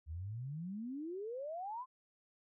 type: exponential sweep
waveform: sine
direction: up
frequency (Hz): 73.42 to 1062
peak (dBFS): -40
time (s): 0.06-1.86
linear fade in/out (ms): 50
effects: none